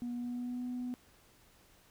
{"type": "tone with pitch glide", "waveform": "sine", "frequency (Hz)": [241.7, 247.9], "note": ["B3", "B3"], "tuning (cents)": [-37, 7], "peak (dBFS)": -34, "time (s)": [0.02, 0.94], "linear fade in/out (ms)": 0, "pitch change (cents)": 44, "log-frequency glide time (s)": [0.15, 0.64], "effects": ["tanh soft clip ceiling -33 dBFS", "pink hiss -64 dBFS RMS until 1.9 s"]}